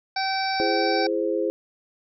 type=harmonic tone; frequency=770 Hz; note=G5; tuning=31 cents flat; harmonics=1 / 2 / 3 / 5 / 6 / 7; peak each=-25 / -31 / -32 / -37 / -32 / -33 dBFS; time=0.16-1.07 s; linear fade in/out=5 ms
type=chord; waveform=sine; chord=E augmented; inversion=none; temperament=equal with one note detuned; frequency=335.4 / 415.3 / 523.3 Hz; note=E4 / G#4 / B#4; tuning=+30 / 0 / 0 cents; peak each=-26 dBFS; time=0.6-1.5 s; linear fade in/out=0 ms
effects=none